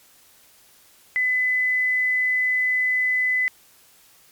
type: tone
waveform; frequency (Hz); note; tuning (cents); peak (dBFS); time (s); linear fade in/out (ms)
sine; 2009; B6; +29; -18; 1.16-3.48; 0
effects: white hiss -54 dBFS RMS until 4.31 s + MP3 96 kbps